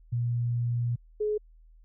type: tone pair in turn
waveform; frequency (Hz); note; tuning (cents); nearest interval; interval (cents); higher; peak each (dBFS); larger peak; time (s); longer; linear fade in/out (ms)
sine; 119.5 / 422.9; A#2 / G#4; +43 / +31; octave + minor seventh; 2188; second; -25; neither; 0.12-0.96 / 1.2-1.38; first; 10
effects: added 40 Hz sine -52 dBFS peak until 1.84 s